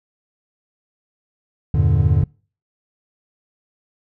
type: chord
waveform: triangle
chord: E half-diminished seventh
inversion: none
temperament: equal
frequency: 82.41 / 98 / 116.54 / 146.83 Hz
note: E2 / G2 / Bb2 / D3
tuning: 0 / 0 / 0 / 0 cents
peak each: -16 / -16 / -19 / -16 dBFS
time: 1.74-2.24 s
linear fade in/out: 5 ms
effects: noise-tail reverb RT60 0.4 s tail -26 dB re dry